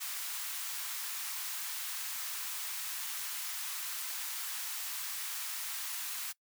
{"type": "high-pass noise", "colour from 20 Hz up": "white", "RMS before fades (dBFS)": -39, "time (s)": [0, 6.33], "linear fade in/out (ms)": 20, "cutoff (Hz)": 930, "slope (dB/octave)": 24, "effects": ["noise-tail reverb RT60 0.1 s tail -22 dB re dry"]}